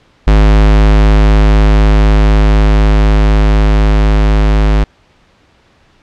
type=tone with level ramp; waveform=square; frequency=52 Hz; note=G#1; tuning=3 cents sharp; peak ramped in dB=-4 to -7 dBFS; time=0.27-4.84 s; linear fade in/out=5 ms; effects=pink hiss -49 dBFS RMS until 6.02 s + low-pass 4000 Hz 12 dB/octave